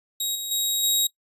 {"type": "tone with level steps", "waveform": "15% pulse", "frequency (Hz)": 3800, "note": "A#7", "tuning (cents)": 33, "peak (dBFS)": [-17, -22, -15, -12], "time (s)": [0.2, 1.07], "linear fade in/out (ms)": 5, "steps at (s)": [0.35, 0.51, 0.83], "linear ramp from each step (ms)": 5, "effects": ["noise-tail reverb RT60 0.1 s tail -20 dB re dry", "resampled to 32000 Hz"]}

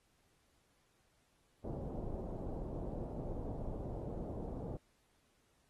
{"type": "low-pass noise", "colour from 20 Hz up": "pink", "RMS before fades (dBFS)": -42, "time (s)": [1.64, 4.77], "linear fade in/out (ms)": 2, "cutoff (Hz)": 670, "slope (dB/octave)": 24, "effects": ["pink hiss -75 dBFS RMS until 5.69 s", "AAC 32 kbps"]}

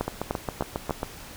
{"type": "two click trains", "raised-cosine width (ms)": 1, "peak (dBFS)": [-13, -11], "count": [8, 4], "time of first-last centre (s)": [[0.08, 1.031], [0.01, 0.908]], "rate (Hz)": [7.36, 3.34], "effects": ["pink hiss -43 dBFS RMS until 1.36 s"]}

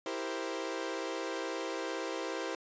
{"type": "chord", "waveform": "sawtooth", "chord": "C dominant seventh", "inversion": "first", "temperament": "equal", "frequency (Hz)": [329.6, 392, 466.2, 523.3], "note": ["E4", "G4", "Bb4", "C5"], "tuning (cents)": [0, 0, 0, 0], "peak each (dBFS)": [-36, -37, -38, -36], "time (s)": [0.06, 2.55], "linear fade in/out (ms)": 2, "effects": ["resampled to 16000 Hz"]}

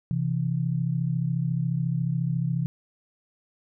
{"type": "tone pair together", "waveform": "sine", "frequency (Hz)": [131, 165.16], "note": ["C3", "E3"], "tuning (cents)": [2, 4], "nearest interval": "major third", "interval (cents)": 402, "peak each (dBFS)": -26, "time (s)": [0.11, 2.66], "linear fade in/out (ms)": 0, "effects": []}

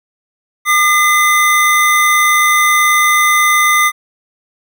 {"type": "tone pair together", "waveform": "square", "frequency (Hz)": [1206.5, 2037], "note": ["D6", "C7"], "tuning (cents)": [46, -47], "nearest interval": "major sixth", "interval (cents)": 907, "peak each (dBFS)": -12, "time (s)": [0.65, 3.92], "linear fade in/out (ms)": 50, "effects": []}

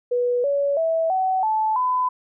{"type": "tone with pitch steps", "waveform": "sine", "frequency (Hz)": [488.9, 564.9, 652.6, 754, 871.1, 1006.5], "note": ["B4", "C#5", "E5", "F#5", "A5", "B5"], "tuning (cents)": [-18, 33, -18, 32, -18, 33], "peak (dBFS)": -18, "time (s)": [0.11, 2.09], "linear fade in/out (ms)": 10, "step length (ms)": 330, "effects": []}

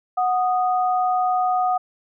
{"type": "tone pair together", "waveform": "sine", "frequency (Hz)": [736.5, 1240], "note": ["F#5", "D#6"], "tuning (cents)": [-8, -6], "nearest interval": "major sixth", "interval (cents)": 902, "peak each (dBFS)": [-18, -25], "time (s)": [0.17, 1.78], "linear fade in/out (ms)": 10, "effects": []}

